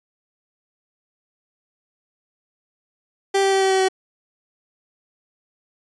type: tone with pitch steps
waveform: 30% pulse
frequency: 392 / 389.3 / 386.6 / 383.9 / 381.3 / 378.6 Hz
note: G4 / G4 / G4 / G4 / G4 / F#4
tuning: 0 / -12 / -24 / -36 / -48 / +40 cents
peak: -13 dBFS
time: 3.34-3.886 s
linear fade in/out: 10 ms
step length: 91 ms
effects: resampled to 22050 Hz